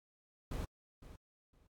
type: noise with echo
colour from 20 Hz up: brown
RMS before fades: -39 dBFS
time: 0.51-0.65 s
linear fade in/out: 5 ms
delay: 510 ms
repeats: 2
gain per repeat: -14 dB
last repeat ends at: 1.67 s
effects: AAC 64 kbps